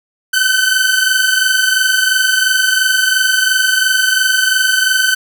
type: tone pair together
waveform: sawtooth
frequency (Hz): 1513.1 / 1536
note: F#6 / G6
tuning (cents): +38 / -36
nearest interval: unison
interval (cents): 26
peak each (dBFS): -10 / -10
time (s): 0.33-5.15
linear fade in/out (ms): 10
effects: none